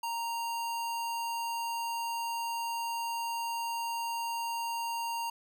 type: tone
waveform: square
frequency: 930 Hz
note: A#5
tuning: 4 cents flat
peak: -33 dBFS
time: 0.03-5.3 s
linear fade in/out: 5 ms
effects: none